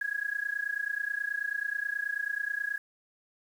sine tone with amplitude modulation, 1661.2 Hz, G#6, in tune, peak -26 dBFS, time 0.01-2.78 s, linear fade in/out 5 ms, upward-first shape sine, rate 29.3 Hz, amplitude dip 90%, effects 9-bit

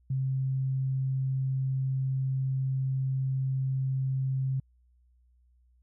sine tone, 132.7 Hz, C3, 25 cents sharp, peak -26 dBFS, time 0.1-4.6 s, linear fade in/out 5 ms, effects added 61 Hz sine -61 dBFS peak until 5.82 s

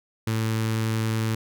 sawtooth tone with notch filter, 111.2 Hz, A2, 19 cents sharp, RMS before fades -25 dBFS, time 0.27-1.35 s, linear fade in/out 5 ms, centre 670 Hz, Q 1.5, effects none

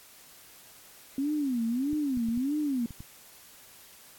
sine tone with vibrato, 262.5 Hz, C4, 6 cents sharp, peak -26 dBFS, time 1.18-2.86 s, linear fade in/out 2 ms, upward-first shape sine, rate 1.6 Hz, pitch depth 250 cents each way
clicks, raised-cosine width 5 ms, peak -30 dBFS, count 6, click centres 1.931 / 2.173 / 2.287 / 2.376 / 2.907 / 3.005 s
effects white hiss -53 dBFS RMS until 4.18 s + AAC 64 kbps

